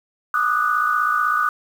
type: tone cluster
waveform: sine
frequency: 1191 / 1247 / 1477 Hz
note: D6 / D#6 / F#6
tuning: +24 / +3 / -3 cents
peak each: -21 dBFS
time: 0.34-1.49 s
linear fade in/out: 2 ms
effects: 7-bit